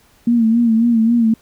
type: tone with vibrato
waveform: sine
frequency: 230 Hz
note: A#3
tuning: 23 cents flat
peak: -10 dBFS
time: 0.27-1.34 s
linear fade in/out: 5 ms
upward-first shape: sine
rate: 3.7 Hz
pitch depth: 65 cents each way
effects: pink hiss -53 dBFS RMS until 1.41 s